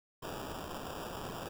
white noise with sample-and-hold, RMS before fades -42 dBFS, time 0.22-1.49 s, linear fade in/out 10 ms, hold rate 2100 Hz, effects none

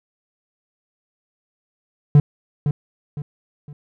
triangle tone with echo, 145.8 Hz, D3, 12 cents flat, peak -5 dBFS, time 2.15-2.2 s, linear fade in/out 2 ms, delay 510 ms, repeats 3, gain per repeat -9 dB, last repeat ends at 3.73 s, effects none

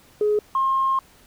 sine tone pair in turn, 420 / 1067.9 Hz, G#4 / C6, +19 / +35 cents, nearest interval octave + major third, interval 1616 cents, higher second, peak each -16 / -17 dBFS, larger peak first, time 0.21-0.39 / 0.55-0.99 s, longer second, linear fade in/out 2 ms, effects tanh soft clip ceiling -12 dBFS + pink hiss -53 dBFS RMS until 1.26 s

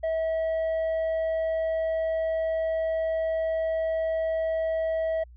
sine tone with tanh clipping, 646 Hz, E5, 35 cents flat, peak -25 dBFS, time 0.03-5.24 s, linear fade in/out 10 ms, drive 4 dB, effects added 60 Hz sine -46 dBFS peak until 5.36 s

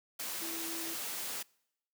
sine tone in noise, 329.6 Hz, E4, in tune, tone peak -43 dBFS, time 0.41-0.94 s, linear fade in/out 10 ms, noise white, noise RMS -39 dBFS, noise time 0.19-1.43 s, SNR -7 dB, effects noise-tail reverb RT60 0.8 s tail -26 dB re dry + high-pass 200 Hz 12 dB/octave

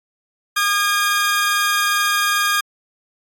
sawtooth tone pair together, 1216.9 / 1630 Hz, D#6 / G#6, -39 / -33 cents, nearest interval perfect fourth, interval 506 cents, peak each -15 dBFS, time 0.56-2.61 s, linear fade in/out 10 ms, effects AAC 64 kbps

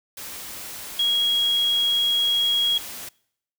sine tone in noise, 3300 Hz, G#7, 12 cents flat, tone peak -18 dBFS, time 0.99-2.78 s, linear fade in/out 5 ms, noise white, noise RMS -36 dBFS, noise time 0.17-3.09 s, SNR +15 dB, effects noise-tail reverb RT60 0.7 s tail -24 dB re dry

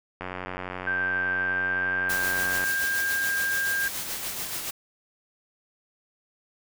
click train, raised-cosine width 0.5 ms, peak -18 dBFS, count 224, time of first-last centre 0.21-2.639 s, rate 91.8 Hz
sine tone with pitch glide, 1568 to 1601.9 Hz, G6 to G6, 0 to +37 cents, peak -24 dBFS, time 0.87-3.88 s, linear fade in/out 2 ms, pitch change +37 cents, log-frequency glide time 1.26-3.03 s
white noise with tremolo, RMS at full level -31 dBFS, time 2.09-4.71 s, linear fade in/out 10 ms, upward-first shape sine, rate 7 Hz, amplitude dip 40%
effects none

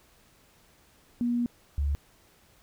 sine tone pair in turn, 240 / 71.35 Hz, B3 / D2, -49 / -49 cents, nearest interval octave + major sixth, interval 2100 cents, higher first, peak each -24 dBFS, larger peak neither, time 1.21-1.46 / 1.78-1.95 s, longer first, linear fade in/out 0 ms, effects pink hiss -61 dBFS RMS until 2.62 s

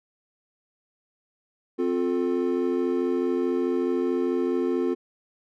triangle chord, F major, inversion second, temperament equal with one note detuned, 261.6 / 355.3 / 440 Hz, C4 / F4 / A4, 0 / +30 / 0 cents, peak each -25 / -23 / -27 dBFS, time 1.78-4.95 s, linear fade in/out 20 ms, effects none

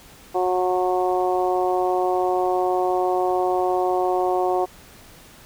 harmonic tone, 182.6 Hz, F#3, 23 cents flat, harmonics 2 / 3 / 4 / 5 / 6, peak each -22 / -27 / -22 / -30 / -32 dBFS, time 0.34-4.66 s, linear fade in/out 20 ms, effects pink hiss -47 dBFS RMS until 5.45 s

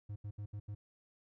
triangle tone bursts at uneven times, 103.3 Hz, G#2, 9 cents flat, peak -38 dBFS, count 5, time 0.09-0.16 / 0.24-0.31 / 0.38-0.46 / 0.53-0.6 / 0.68-0.75 s, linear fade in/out 10 ms, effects none

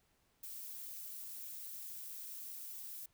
violet noise with amplitude modulation, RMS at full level -45 dBFS, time 0.43-3.06 s, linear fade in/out 5 ms, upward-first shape sine, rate 242 Hz, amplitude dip 50%, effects pink hiss -75 dBFS RMS until 3.13 s

